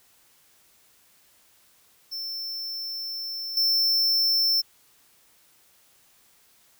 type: tone with level steps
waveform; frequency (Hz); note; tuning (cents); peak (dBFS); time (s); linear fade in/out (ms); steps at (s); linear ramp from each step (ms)
square; 5350; E8; +25; -31 / -20; 2.11-4.62; 20; 3.57; 2
effects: white hiss -60 dBFS RMS until 6.79 s